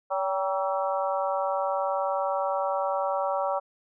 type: harmonic tone with a mistuned harmonic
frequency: 190 Hz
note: F#3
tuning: 46 cents sharp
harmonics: 3 / 4 / 5 / 6 / 7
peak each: -28 / -30 / -32 / -34 / -35 dBFS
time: 0.1-3.6 s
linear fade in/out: 20 ms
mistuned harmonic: 4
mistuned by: +46 cents
effects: none